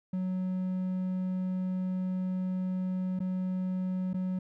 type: tone with dropouts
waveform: triangle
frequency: 185 Hz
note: F#3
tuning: in tune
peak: -27 dBFS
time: 0.13-4.39 s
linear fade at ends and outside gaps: 5 ms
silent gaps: 3.192-3.202 / 4.133-4.142 s
effects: none